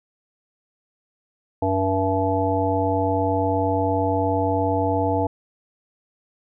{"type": "harmonic tone", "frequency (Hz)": 95.7, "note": "G2", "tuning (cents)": -41, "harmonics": [1, 3, 5, 7, 9], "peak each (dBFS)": [-25, -25, -25, -25, -25], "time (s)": [1.62, 5.27], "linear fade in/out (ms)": 5, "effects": []}